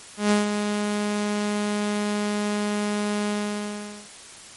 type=tone with ADSR envelope; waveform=sawtooth; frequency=207.7 Hz; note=G#3; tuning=in tune; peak=-12 dBFS; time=0.17-4.09 s; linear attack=140 ms; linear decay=150 ms; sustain=-7 dB; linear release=800 ms; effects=white hiss -43 dBFS RMS until 4.56 s + MP3 48 kbps